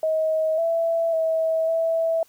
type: tone with pitch steps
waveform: sine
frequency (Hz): 633 / 664 / 646 / 656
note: D#5 / E5 / E5 / E5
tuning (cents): +30 / +12 / -35 / -9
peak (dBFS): -19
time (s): 0.03-2.23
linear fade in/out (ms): 2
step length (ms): 550
effects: white hiss -58 dBFS RMS until 2.28 s